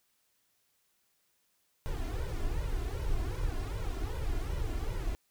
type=noise with flanger; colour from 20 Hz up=brown; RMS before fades=-33 dBFS; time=1.86-5.15 s; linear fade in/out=0 ms; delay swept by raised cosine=2 to 2.93 ms; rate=2.6 Hz; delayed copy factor=+0.95; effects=white hiss -74 dBFS RMS until 5.3 s